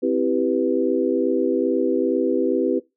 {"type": "chord", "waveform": "sine", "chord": "C major seventh", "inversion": "none", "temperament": "equal", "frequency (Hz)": [261.6, 329.6, 392, 493.9], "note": ["C4", "E4", "G4", "B4"], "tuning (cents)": [0, 0, 0, 0], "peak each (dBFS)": -23, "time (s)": [0.02, 2.8], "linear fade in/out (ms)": 20, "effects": ["noise-tail reverb RT60 0.2 s tail -20 dB re dry"]}